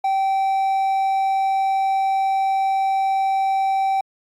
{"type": "tone", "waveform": "triangle", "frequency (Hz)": 775, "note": "G5", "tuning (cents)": -20, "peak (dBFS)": -15, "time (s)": [0.04, 4.01], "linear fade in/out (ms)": 5, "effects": ["AAC 64 kbps"]}